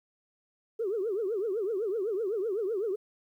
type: tone with vibrato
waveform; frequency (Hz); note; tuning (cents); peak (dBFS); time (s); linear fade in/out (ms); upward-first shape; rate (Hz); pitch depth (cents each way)
sine; 415.3; G#4; 0; -27; 0.79-2.96; 10; triangle; 7.9; 260
effects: tanh soft clip ceiling -23 dBFS + 11-bit